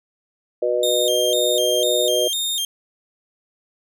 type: harmonic tone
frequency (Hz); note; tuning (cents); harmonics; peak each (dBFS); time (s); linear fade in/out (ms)
122.4; B2; -15; 3 / 4 / 5; -24 / -21 / -21; 0.62-2.28; 5
type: tone with vibrato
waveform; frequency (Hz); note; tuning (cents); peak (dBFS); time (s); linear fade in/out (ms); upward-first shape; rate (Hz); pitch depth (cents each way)
sawtooth; 3424; A7; -48; -18; 0.83-2.65; 2; square; 2; 120
effects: none